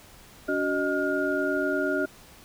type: tone cluster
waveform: sine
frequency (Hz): 285.3 / 373.9 / 619 / 1423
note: C#4 / F#4 / D#5 / F6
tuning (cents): +50 / +18 / -9 / +32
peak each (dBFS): -29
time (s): 0.48-2.06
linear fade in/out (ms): 10
effects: pink hiss -51 dBFS RMS until 2.44 s